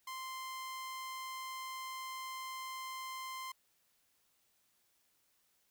sawtooth tone, 1044 Hz, C6, 4 cents flat, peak -38 dBFS, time 0.07-3.52 s, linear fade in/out 5 ms, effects white hiss -75 dBFS RMS until 5.7 s

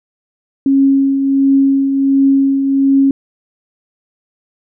sine tone with tremolo, 273.2 Hz, C#4, 25 cents flat, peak -6 dBFS, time 0.66-3.11 s, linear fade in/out 2 ms, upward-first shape triangle, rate 1.4 Hz, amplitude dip 50%, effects none

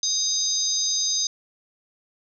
sine tone cluster, 3778 / 4929 / 6290 Hz, A#7 / D#8 / G8, +22 / -17 / +5 cents, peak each -29 / -25 / -24 dBFS, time 0.03-1.27 s, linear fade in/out 2 ms, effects none

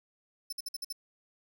sawtooth tone bursts, 5280 Hz, E8, 2 cents sharp, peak -32 dBFS, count 6, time 0.5-0.926 s, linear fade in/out 5 ms, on 26 ms, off 54 ms, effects none

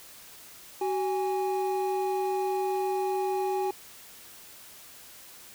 triangle tone pair together, 377.8 / 822 Hz, F#4 / G#5, +36 / -18 cents, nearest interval octave + minor second, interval 1346 cents, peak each -26 / -28 dBFS, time 0.81-3.71 s, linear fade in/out 5 ms, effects white hiss -49 dBFS RMS until 5.54 s

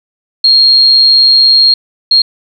sine tone bursts at uneven times, 4246 Hz, C8, 25 cents sharp, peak -3 dBFS, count 2, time 0.44-1.74 / 2.11-2.22 s, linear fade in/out 5 ms, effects none

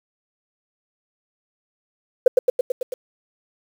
sine tone with echo, 504 Hz, B4, 35 cents sharp, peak -5 dBFS, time 2.26-2.28 s, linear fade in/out 5 ms, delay 110 ms, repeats 6, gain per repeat -3 dB, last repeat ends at 2.94 s, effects tanh soft clip ceiling -2 dBFS + 7-bit

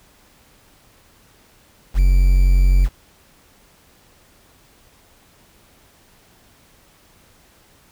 triangle tone with quantisation, 45.78 Hz, F#1, 18 cents flat, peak -8 dBFS, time 1.94-2.89 s, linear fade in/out 50 ms, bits 6, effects pink hiss -53 dBFS RMS until 7.91 s

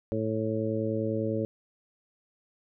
harmonic tone, 110 Hz, A2, in tune, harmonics 1 / 2 / 3 / 4 / 5, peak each -33 / -33 / -33 / -33 / -33 dBFS, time 0.12-1.45 s, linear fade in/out 0 ms, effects none

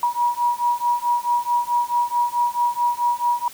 sine beating tone pair, 959 / 963.6 Hz, A#5 / B5, +49 / -43 cents, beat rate 4.6 Hz, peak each -21 dBFS, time 0.03-3.48 s, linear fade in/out 2 ms, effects white hiss -42 dBFS RMS until 3.53 s

